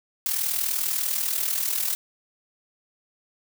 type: noise with amplitude modulation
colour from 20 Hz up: blue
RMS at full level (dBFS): -23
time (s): 0.26-1.95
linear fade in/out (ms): 0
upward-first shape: sine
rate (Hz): 40.2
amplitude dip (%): 65
effects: none